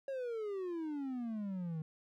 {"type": "exponential sweep", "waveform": "triangle", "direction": "down", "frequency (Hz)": [554, 154.2], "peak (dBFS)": -35, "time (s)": [0.08, 1.82], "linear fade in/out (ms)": 2, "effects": []}